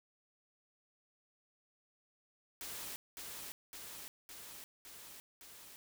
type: noise with echo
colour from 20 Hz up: white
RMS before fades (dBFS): -45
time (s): 2.61-2.96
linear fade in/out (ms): 0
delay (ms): 560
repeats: 5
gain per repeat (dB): -2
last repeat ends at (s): 5.76
effects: none